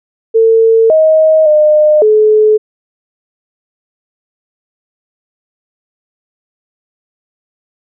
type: tone with pitch steps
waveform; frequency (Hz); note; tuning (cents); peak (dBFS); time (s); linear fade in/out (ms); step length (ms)
sine; 450.1 / 630 / 607 / 429.1; A4 / D#5 / D#5 / A4; +39 / +21 / -43 / -43; -4; 0.34-2.58; 20; 560
effects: none